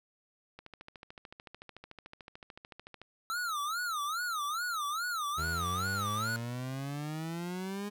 click train, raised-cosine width 0.3 ms, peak -31 dBFS, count 34, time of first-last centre 0.59-3.016 s, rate 13.6 Hz
square tone with vibrato, 1300 Hz, E6, 24 cents flat, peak -33 dBFS, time 3.3-6.36 s, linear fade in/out 0 ms, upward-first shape sine, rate 2.4 Hz, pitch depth 210 cents each way
30% pulse exponential sweep, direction up, 78.8 to 207.7 Hz, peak -33 dBFS, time 5.37-7.9 s, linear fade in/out 20 ms
effects none

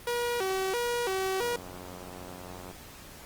sawtooth tone with vibrato, 427.4 Hz, G#4, 50 cents sharp, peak -24 dBFS, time 0.07-1.56 s, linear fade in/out 2 ms, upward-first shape square, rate 1.5 Hz, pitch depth 200 cents each way
click train, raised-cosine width 1 ms, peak -30 dBFS, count 120, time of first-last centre 1.4-2.712 s, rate 90.7 Hz
effects pink hiss -48 dBFS RMS until 3.25 s + Opus 24 kbps

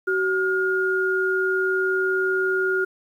sine tone pair together, 377.5 / 1423 Hz, F#4 / F6, +35 / +32 cents, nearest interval octave + major seventh, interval 2297 cents, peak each -22 dBFS, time 0.07-2.85 s, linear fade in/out 10 ms, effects 9-bit

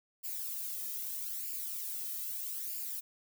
violet noise with flanger, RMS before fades -39 dBFS, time 0.23-3.01 s, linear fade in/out 20 ms, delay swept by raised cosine 0.41 to 1.61 ms, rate 0.79 Hz, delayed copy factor +0.6, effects none

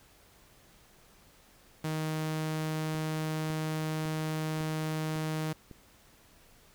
sawtooth tone, 156.6 Hz, D#3, 11 cents sharp, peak -27 dBFS, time 1.84-5.53 s, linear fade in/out 5 ms
click train, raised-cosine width 3 ms, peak -33 dBFS, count 6, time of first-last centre 2.95-5.712 s, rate 1.81 Hz
effects pink hiss -60 dBFS RMS until 6.74 s

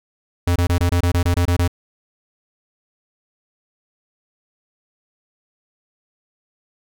square tone bursts, 87.5 Hz, F2, 4 cents sharp, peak -15 dBFS, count 11, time 0.47-1.678 s, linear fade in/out 5 ms, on 88 ms, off 24 ms, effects none

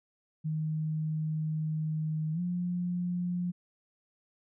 sine tone with pitch glide, 156 to 177.14 Hz, D#3 to F3, +5 to +25 cents, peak -29 dBFS, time 0.44-3.52 s, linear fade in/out 20 ms, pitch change +220 cents, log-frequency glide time 2.33-2.4 s, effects none

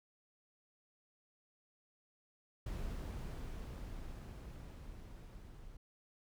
brown noise with level ramp, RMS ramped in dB -41 to -54 dBFS, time 2.66-5.77 s, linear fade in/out 5 ms, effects none

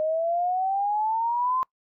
sine exponential sweep, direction up, 616 to 1046.5 Hz, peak -22 dBFS, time 0-1.63 s, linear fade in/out 0 ms, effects noise-tail reverb RT60 0.1 s tail -23 dB re dry

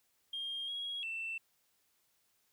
sine tone with pitch steps, 3219 / 3305 / 2676 Hz, G7 / G#7 / E7, +45 / -9 / +25 cents, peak -36 dBFS, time 0.33-1.38 s, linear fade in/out 5 ms, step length 350 ms, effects tanh soft clip ceiling -33 dBFS + white hiss -75 dBFS RMS until 2.52 s

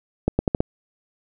accelerating click train, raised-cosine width 2 ms, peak -5 dBFS, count 5, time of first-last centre 0.28-0.605 s, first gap 110 ms, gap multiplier 0.8, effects none

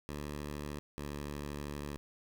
10% pulse tone pair in turn, 73.42 / 72.62 Hz, D2 / D2, 0 / -19 cents, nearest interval unison, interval 19 cents, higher first, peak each -31 / -31 dBFS, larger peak neither, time 0.09-0.79 / 0.98-1.97 s, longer second, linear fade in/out 0 ms, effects none

